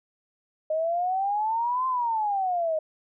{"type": "exponential two-way sweep", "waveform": "sine", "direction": "up then down", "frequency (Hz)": [617, 1046.5, 617], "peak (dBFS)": -23, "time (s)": [0.7, 2.79], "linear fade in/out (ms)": 5, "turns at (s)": 1.87, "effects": []}